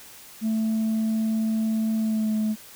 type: tone with pitch glide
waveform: sine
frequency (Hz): 220.6 to 215.7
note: A3 to A3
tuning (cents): +5 to -34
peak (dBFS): -19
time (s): 0.41-2.56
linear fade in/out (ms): 50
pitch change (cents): -39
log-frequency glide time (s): 1.97-2.35
effects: tanh soft clip ceiling -20 dBFS + white hiss -46 dBFS RMS until 2.75 s